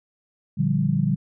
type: chord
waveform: sine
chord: G minor seventh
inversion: first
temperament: equal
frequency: 116.54 / 146.83 / 174.61 / 196 Hz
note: Bb2 / D3 / F3 / G3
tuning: 0 / 0 / 0 / 0 cents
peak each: -28 / -22 / -25 / -24 dBFS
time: 0.57-1.16 s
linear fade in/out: 20 ms
effects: none